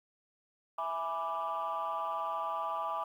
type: chord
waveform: sine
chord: E dominant seventh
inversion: none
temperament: equal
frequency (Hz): 659.3 / 830.6 / 987.8 / 1174.7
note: E5 / G#5 / B5 / D6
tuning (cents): 0 / 0 / 0 / 0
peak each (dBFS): -39 / -38 / -37 / -35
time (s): 0.78-3.04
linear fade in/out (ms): 5
effects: tanh soft clip ceiling -27 dBFS + 11-bit